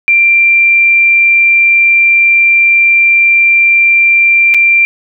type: tone with dropouts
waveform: sine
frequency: 2366 Hz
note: D7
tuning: 12 cents sharp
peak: -4 dBFS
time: 0.08-4.85 s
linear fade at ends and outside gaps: 0 ms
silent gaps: 4.54-4.545 s
effects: none